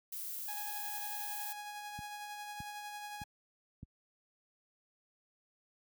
violet noise, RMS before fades -42 dBFS, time 0.12-1.53 s, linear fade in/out 5 ms
sawtooth tone with tremolo, 830.6 Hz, G#5, in tune, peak -38 dBFS, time 0.48-3.24 s, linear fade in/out 5 ms, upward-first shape sine, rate 11 Hz, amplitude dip 30%
click train, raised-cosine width 5 ms, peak -33 dBFS, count 4, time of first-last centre 1.99-3.83 s, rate 1.63 Hz
effects high-pass 60 Hz 12 dB/octave

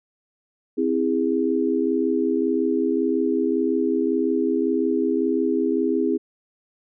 sine chord, C augmented, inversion none, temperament just, 261.6 / 327 / 408.8 Hz, C4 / E4 / G#4, 0 / -14 / -27 cents, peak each -23 dBFS, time 0.77-6.18 s, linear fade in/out 20 ms, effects none

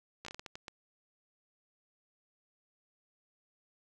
slowing click train, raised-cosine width 0.2 ms, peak -26 dBFS, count 9, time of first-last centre 0.25-0.682 s, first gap 14 ms, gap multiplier 1.37, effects none

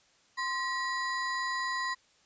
square ring-modulated tone, 1480 Hz, F#6, in tune, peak -28 dBFS, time 0.37-1.95 s, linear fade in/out 20 ms, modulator 438 Hz, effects white hiss -65 dBFS RMS until 2.25 s + resampled to 16000 Hz

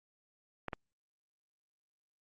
clicks, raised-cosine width 0.5 ms, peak -22 dBFS, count 2, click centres 0.683 / 0.732 s, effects Opus 48 kbps

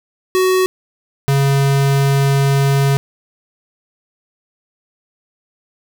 square tone pair in turn, 372.5 / 138.41 Hz, F#4 / C#3, +12 / -2 cents, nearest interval octave + perfect fourth, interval 1714 cents, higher first, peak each -12 / -12 dBFS, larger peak neither, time 0.35-0.66 / 1.28-2.97 s, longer second, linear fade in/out 0 ms, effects 7-bit

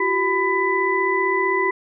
sine tone cluster, 350.6 / 386.1 / 1002 / 1993 Hz, F4 / G4 / B5 / B6, +7 / -26 / +25 / +15 cents, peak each -27 / -22 / -22 / -22 dBFS, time 0-1.71 s, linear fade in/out 5 ms, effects none

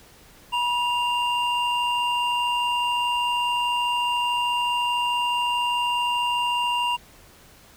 triangle tone pair together, 969.2 / 2794 Hz, B5 / F7, -33 / 0 cents, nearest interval octave + tritone, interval 1833 cents, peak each -21 / -24 dBFS, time 0.52-6.97 s, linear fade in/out 20 ms, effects pink hiss -51 dBFS RMS until 7.76 s

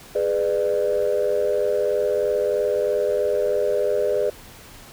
sine chord, G# diminished, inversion none, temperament just, 415.3 / 498.4 / 598 Hz, G#4 / B4 / D5, 0 / +16 / +31 cents, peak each -22 dBFS, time 0.15-4.3 s, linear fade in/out 5 ms, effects tanh soft clip ceiling -12 dBFS + pink hiss -44 dBFS RMS until 4.92 s

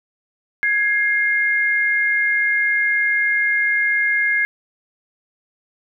sine tone pair together, 1661.2 / 2122 Hz, G#6 / C7, 0 / +24 cents, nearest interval major third, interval 424 cents, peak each -18 dBFS, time 0.63-4.45 s, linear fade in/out 0 ms, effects none

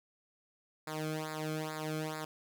sawtooth tone with flanger, 155.56 Hz, D#3, in tune, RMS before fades -38 dBFS, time 0.87-2.25 s, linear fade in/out 5 ms, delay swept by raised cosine 0.33 to 1.09 ms, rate 2.3 Hz, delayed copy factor -1, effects none

